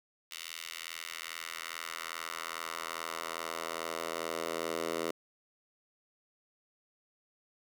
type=tone with high-pass filter sweep; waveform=10% pulse; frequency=82.41 Hz; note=E2; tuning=in tune; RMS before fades=-39 dBFS; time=0.31-5.11 s; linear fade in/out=5 ms; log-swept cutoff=2800 to 420 Hz; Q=1.2; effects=none